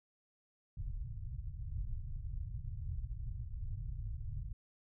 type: low-pass noise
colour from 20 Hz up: pink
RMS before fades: -41 dBFS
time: 0.77-4.53 s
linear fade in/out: 5 ms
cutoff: 130 Hz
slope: 48 dB/octave
effects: none